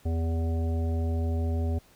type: harmonic tone with a mistuned harmonic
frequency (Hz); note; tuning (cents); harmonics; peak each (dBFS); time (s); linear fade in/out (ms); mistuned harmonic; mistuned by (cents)
82.41; E2; 0; 1 / 3 / 5 / 7 / 9; -25 / -35 / -39 / -42 / -44; 0.05-1.79; 10; 5; -26
effects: pink hiss -59 dBFS RMS until 1.95 s